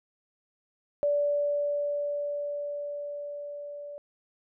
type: tone with level ramp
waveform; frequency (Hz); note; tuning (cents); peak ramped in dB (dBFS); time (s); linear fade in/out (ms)
sine; 580; D5; -22; -22 to -38; 1.03-3.98; 0
effects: none